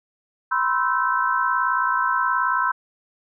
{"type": "chord", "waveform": "sine", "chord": "C major seventh", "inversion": "third", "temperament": "equal with one note detuned", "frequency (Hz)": [987.8, 1046.5, 1318.5, 1538.4], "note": ["B5", "C6", "E6", "G6"], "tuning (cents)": [0, 0, 0, -33], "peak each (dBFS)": -24, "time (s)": [0.51, 2.72], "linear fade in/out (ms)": 10, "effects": []}